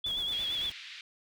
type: tone with vibrato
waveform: sine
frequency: 3390 Hz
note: G#7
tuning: 35 cents sharp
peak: -30 dBFS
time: 0.04-0.7 s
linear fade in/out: 5 ms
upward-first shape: triangle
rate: 8.6 Hz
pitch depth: 69 cents each way
type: noise with tremolo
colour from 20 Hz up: pink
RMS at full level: -47 dBFS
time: 0.06-0.72 s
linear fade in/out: 2 ms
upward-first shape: square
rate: 9.1 Hz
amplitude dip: 35%
type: band-pass noise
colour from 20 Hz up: white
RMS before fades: -46 dBFS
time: 0.32-1.01 s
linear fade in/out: 2 ms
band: 1900 to 3800 Hz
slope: 24 dB/octave
effects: none